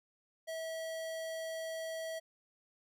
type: tone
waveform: square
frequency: 648 Hz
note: E5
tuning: 30 cents flat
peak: -39 dBFS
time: 0.47-2.2 s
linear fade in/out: 20 ms
effects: none